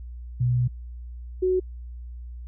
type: tone pair in turn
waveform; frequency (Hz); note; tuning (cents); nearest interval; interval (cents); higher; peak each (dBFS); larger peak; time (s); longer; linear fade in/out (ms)
sine; 123.47 / 370; B2 / F#4; 0 / 0; octave + perfect fifth; 1900; second; -19; neither; 0.4-0.68 / 1.42-1.6; first; 10
effects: added 60 Hz sine -35 dBFS peak until 2.47 s